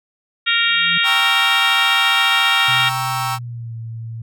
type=harmonic tone; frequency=464.3 Hz; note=A#4; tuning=7 cents flat; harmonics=3 / 4 / 5 / 6 / 7 / 8; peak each=-21 / -21 / -21 / -21 / -21 / -21 dBFS; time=0.46-2.9 s; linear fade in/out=20 ms
type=tone with exponential growth; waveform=sine; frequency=170 Hz; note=F3; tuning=46 cents flat; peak=-26 dBFS; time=0.54-0.98 s; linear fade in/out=5 ms; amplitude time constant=94 ms
type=chord; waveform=40% pulse; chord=G diminished seventh; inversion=none; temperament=equal; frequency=784 / 932.3 / 1108.7 / 1318.5 Hz; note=G5 / Bb5 / Db6 / Fb6; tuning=0 / 0 / 0 / 0 cents; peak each=-24 / -26 / -26 / -23 dBFS; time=1.03-3.39 s; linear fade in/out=50 ms
type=tone with pitch glide; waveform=sine; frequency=126.4 to 113.92 Hz; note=B2 to A#2; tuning=+41 to -39 cents; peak=-26 dBFS; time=2.68-4.22 s; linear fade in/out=5 ms; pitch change=-180 cents; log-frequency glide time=3.11-3.77 s
effects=none